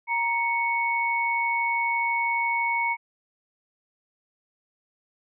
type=tone pair together; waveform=sine; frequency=937 / 2217 Hz; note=A#5 / C#7; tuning=+9 / 0 cents; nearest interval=octave + minor third; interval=1491 cents; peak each=-25 dBFS; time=0.07-2.97 s; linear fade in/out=50 ms; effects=none